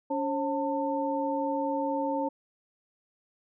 sine tone cluster, 283.3 / 539 / 894 Hz, C#4 / C#5 / A5, +38 / -49 / +27 cents, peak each -31 dBFS, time 0.1-2.29 s, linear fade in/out 10 ms, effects none

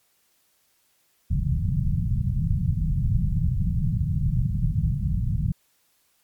white low-pass noise, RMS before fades -23 dBFS, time 1.3-5.52 s, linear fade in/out 5 ms, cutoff 170 Hz, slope 48 dB/octave, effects white hiss -66 dBFS RMS until 6.23 s + MP3 96 kbps

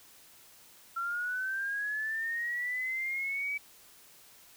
sine linear sweep, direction up, 1355 to 2295 Hz, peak -31 dBFS, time 0.96-3.58 s, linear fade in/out 10 ms, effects white hiss -57 dBFS RMS until 4.56 s

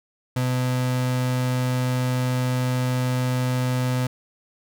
35% pulse tone, 126.6 Hz, B2, 43 cents sharp, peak -19 dBFS, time 0.36-4.07 s, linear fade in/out 5 ms, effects none

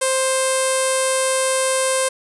sawtooth tone with low-pass filter, 525 Hz, C5, 6 cents sharp, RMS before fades -19 dBFS, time 0.01-2.09 s, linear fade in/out 10 ms, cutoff 9200 Hz, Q 6.5, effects none

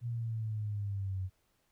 sine exponential sweep, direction down, 120.3 to 92.3 Hz, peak -33 dBFS, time 0.01-1.3 s, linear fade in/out 50 ms, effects pink hiss -75 dBFS RMS until 1.71 s

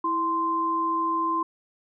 sine tone pair together, 328.9 / 1041.5 Hz, E4 / C6, -4 / -8 cents, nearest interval octave + minor sixth, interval 1996 cents, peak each -30 / -23 dBFS, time 0.04-1.43 s, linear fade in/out 5 ms, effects none

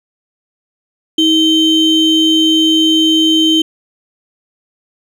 triangle ring-modulated tone, 1709 Hz, G#6, 49 cents sharp, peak -3 dBFS, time 1.18-3.62 s, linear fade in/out 5 ms, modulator 1390 Hz, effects none

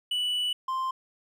triangle tone pair in turn, 2960 / 1046.5 Hz, F#7 / C6, 0 / 0 cents, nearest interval octave + tritone, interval 1800 cents, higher first, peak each -24 / -25 dBFS, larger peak first, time 0.11-0.53 / 0.68-0.91 s, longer first, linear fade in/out 5 ms, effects none

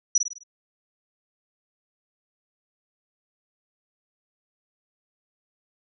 sine tone with echo, 5860 Hz, F#8, 18 cents flat, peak -15 dBFS, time 0.15-0.18 s, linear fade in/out 5 ms, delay 51 ms, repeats 5, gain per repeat -6 dB, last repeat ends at 0.435 s, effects none

